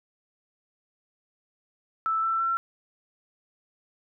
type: tone with pitch steps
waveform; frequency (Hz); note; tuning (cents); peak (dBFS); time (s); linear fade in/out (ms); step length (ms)
sine; 1318.5 / 1334.6 / 1350.9; E6 / E6 / E6; 0 / +21 / +42; -23; 2.06-2.57; 0; 170
effects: none